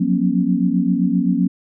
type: tone cluster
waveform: sine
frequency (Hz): 178.3 / 186 / 237.1 / 273.2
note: F3 / F#3 / A#3 / C#4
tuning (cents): +36 / +9 / +30 / -25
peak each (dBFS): -20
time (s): 0-1.48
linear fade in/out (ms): 10
effects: none